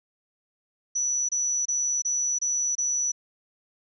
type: tone bursts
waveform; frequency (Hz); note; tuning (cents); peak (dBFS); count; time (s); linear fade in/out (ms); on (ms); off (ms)
sine; 5920; F#8; 0; -23; 6; 0.95-3.12; 10; 340; 26
effects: none